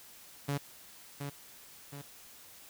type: tone with echo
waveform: sawtooth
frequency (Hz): 141.9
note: C#3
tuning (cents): +41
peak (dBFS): -27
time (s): 0.48-0.58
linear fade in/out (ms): 10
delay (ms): 720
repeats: 2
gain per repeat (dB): -6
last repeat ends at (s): 2.02
effects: white hiss -54 dBFS RMS until 2.69 s